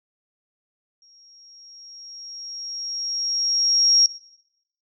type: tone with exponential growth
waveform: sine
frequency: 5590 Hz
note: F8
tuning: 1 cent sharp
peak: -12 dBFS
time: 1.02-4.06 s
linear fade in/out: 1 ms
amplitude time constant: 660 ms
effects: noise-tail reverb RT60 0.8 s tail -17 dB re dry